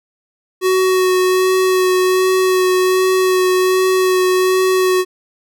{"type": "tone with vibrato", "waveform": "square", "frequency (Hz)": 371.5, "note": "F#4", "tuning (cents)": 7, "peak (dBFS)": -12, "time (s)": [0.61, 5.05], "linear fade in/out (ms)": 50, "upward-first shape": "sine", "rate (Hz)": 1.3, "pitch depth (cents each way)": 13, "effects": []}